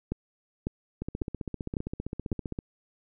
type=two click trains; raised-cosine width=3 ms; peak=-16 / -20 dBFS; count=5 / 25; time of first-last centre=0.12-2.318 / 1.02-2.589 s; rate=1.82 / 15.3 Hz; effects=none